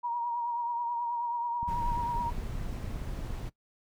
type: tone with vibrato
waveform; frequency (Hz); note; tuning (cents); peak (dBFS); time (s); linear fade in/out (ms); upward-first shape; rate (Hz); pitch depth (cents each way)
sine; 949; A#5; +31; -29; 0.03-2.31; 20; triangle; 9.3; 40
type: click train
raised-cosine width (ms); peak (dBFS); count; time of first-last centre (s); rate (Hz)
5; -29; 30; 1.63-3.306; 17.3
type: noise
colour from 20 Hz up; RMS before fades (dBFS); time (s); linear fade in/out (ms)
brown; -36; 1.67-3.5; 20
effects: noise-tail reverb RT60 0.1 s tail -19 dB re dry